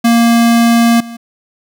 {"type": "tone with level steps", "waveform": "square", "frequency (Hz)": 233.1, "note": "A#3", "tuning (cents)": 0, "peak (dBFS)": [-7, -26], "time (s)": [0.04, 1.17], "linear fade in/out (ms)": 10, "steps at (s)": 1, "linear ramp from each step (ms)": 5, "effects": []}